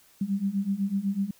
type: beating tone pair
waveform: sine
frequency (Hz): 193 / 201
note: G3 / G3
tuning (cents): -27 / +44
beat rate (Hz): 8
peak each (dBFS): -29 / -27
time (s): 0.21-1.31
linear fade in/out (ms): 5
effects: white hiss -59 dBFS RMS until 1.39 s